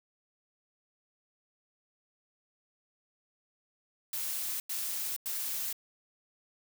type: noise bursts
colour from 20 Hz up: blue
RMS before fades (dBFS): -35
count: 3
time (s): 4.13-5.728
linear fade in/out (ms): 2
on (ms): 470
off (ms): 94
effects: none